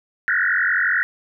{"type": "tone with frequency modulation", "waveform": "sine", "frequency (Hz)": 1672, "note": "G#6", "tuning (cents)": 11, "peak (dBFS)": -16, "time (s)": [0.28, 1.03], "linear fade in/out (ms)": 0, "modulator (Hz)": 45.6, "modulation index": 5.6, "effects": []}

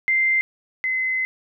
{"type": "tone pair in turn", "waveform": "sine", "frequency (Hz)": [2087, 2046], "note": ["C7", "C7"], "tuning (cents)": [-5, -39], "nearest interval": "unison", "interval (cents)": 34, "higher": "first", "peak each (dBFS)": [-16, -20], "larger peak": "first", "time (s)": [[0.08, 0.41], [0.84, 1.25]], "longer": "second", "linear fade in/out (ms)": 0, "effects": []}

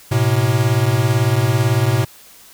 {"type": "beating tone pair", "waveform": "square", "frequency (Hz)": [110, 128], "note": ["A2", "C3"], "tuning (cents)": [0, -38], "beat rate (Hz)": 18, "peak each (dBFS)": -17, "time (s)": [0.11, 2.05], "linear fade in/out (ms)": 10, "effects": ["white hiss -44 dBFS RMS until 2.53 s"]}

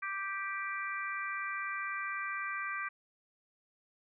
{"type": "harmonic tone", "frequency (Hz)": 392, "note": "G4", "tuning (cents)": 0, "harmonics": [3, 4, 5, 6], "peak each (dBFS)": [-39, -40, -41, -42], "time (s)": [0.02, 2.89], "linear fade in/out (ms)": 10, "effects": []}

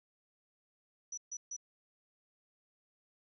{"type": "tone bursts", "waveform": "sine", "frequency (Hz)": 5910, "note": "F#8", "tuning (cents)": -3, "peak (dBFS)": -39, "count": 3, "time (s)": [1.12, 1.565], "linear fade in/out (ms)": 5, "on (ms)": 55, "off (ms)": 140, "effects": []}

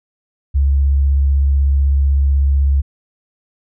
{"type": "tone with vibrato", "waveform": "sine", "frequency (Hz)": 69.3, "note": "C#2", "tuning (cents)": 0, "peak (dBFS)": -10, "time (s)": [0.54, 2.82], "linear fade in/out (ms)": 20, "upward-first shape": "triangle", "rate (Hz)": 16, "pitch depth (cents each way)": 25, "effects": []}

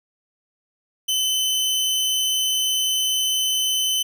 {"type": "tone", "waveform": "sawtooth", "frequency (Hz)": 3043, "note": "F#7", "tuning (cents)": 48, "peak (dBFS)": -16, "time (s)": [1.08, 4.03], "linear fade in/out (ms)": 10, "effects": []}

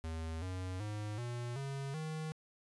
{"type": "tone with pitch steps", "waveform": "square", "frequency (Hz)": [80.8, 92.28, 105.39, 120.37, 137.47, 157], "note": ["E2", "F#2", "G#2", "B2", "C#3", "D#3"], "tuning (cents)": [-34, -4, 26, -44, -14, 16], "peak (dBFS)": -39, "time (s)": [0.04, 2.32], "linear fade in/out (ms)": 0, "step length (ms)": 380, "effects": ["resampled to 24000 Hz"]}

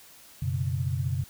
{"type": "chord", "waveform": "sine", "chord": "F# suspended fourth", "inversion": "none", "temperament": "just", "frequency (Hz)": [92.5, 123.33, 138.75], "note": ["F#2", "B2", "C#3"], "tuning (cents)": [0, -2, 2], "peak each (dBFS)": -30, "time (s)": [0.42, 1.24], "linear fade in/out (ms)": 5, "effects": ["white hiss -52 dBFS RMS until 1.29 s"]}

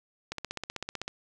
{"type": "click train", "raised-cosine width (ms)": 0.2, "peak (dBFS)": -17, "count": 13, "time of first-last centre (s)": [0.32, 1.079], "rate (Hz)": 15.8, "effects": []}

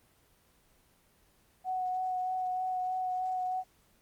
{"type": "tone with vibrato", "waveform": "sine", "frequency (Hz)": 740, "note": "F#5", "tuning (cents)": 0, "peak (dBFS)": -30, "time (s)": [1.64, 3.64], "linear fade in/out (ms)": 50, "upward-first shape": "sine", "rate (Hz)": 3.2, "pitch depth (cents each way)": 13, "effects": ["pink hiss -66 dBFS RMS until 4.01 s", "Opus 24 kbps"]}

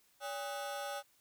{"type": "ring-modulated tone", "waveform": "30% pulse", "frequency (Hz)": 690, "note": "F5", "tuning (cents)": -21, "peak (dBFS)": -33, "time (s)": [0.2, 1.03], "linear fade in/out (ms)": 50, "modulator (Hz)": 120, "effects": ["white hiss -70 dBFS RMS until 1.2 s"]}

